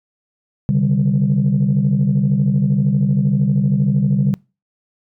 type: chord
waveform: sine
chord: C suspended second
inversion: none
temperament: equal with one note detuned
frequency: 134.03 / 146.83 / 196 Hz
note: C3 / D3 / G3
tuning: +42 / 0 / 0 cents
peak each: -16 dBFS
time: 0.69-4.34 s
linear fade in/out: 0 ms
effects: noise-tail reverb RT60 0.3 s tail -25 dB re dry + tanh soft clip ceiling -7 dBFS